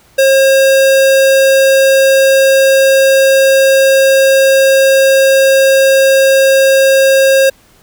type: tone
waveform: square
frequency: 538 Hz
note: C5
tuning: 48 cents sharp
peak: -6 dBFS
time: 0.18-7.5 s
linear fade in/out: 10 ms
effects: pink hiss -47 dBFS RMS until 7.82 s